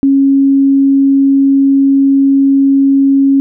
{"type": "tone", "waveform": "sine", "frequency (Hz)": 274.2, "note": "C#4", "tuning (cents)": -19, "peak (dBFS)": -5, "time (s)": [0.03, 3.4], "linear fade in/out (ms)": 0, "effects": []}